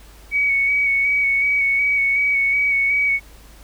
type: tone with vibrato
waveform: sine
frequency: 2243 Hz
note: C#7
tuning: 20 cents sharp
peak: -15 dBFS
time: 0.31-3.2 s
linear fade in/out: 50 ms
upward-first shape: square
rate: 2.7 Hz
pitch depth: 19 cents each way
effects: added 50 Hz sine -43 dBFS peak until 3.63 s + pink hiss -48 dBFS RMS until 3.63 s